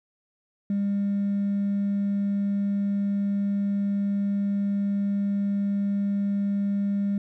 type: tone with hard clipping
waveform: triangle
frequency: 200.6 Hz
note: G3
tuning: 40 cents sharp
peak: -22 dBFS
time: 0.7-7.18 s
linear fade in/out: 2 ms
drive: 2 dB
effects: none